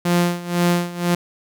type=tone with tremolo; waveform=sawtooth; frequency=174.61 Hz; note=F3; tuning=in tune; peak=-10 dBFS; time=0.05-1.15 s; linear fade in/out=5 ms; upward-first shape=sine; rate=2 Hz; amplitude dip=85%; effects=none